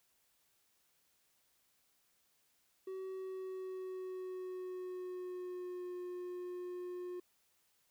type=tone with pitch glide; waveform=triangle; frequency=378.8 to 358.6 Hz; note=F#4 to F4; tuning=+41 to +46 cents; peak=-39 dBFS; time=2.87-7.2 s; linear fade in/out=5 ms; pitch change=-95 cents; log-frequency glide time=3.09-5.95 s; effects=white hiss -75 dBFS RMS until 7.9 s